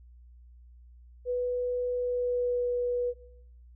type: tone with pitch glide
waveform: sine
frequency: 493.9 to 488.8 Hz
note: B4 to B4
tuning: 0 to -18 cents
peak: -26 dBFS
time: 1.25-3.14 s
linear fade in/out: 50 ms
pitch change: -18 cents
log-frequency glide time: 1.92-2.67 s
effects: noise-tail reverb RT60 0.7 s tail -17 dB re dry + added 60 Hz sine -50 dBFS peak until 3.75 s